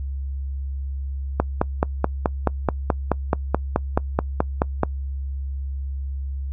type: click train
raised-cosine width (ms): 1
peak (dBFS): -3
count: 17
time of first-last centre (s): 1.4-4.833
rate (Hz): 4.66
effects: noise-tail reverb RT60 0.1 s tail -25 dB re dry + added 68 Hz sine -25 dBFS peak until 6.52 s